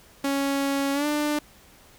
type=tone with pitch glide; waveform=sawtooth; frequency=277.2 to 297.1 Hz; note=C#4 to D4; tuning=0 to +20 cents; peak=-19 dBFS; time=0.24-1.39 s; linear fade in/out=5 ms; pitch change=+120 cents; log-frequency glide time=0.93-1.06 s; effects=pink hiss -53 dBFS RMS until 1.98 s